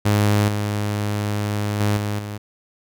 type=tone with level steps; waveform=sawtooth; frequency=103.83 Hz; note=G#2; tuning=in tune; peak=-11 / -17 / -13 / -18 / -24 dBFS; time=0.05-2.38 s; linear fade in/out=10 ms; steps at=0.48 / 1.8 / 1.97 / 2.19 s; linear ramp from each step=2 ms; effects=none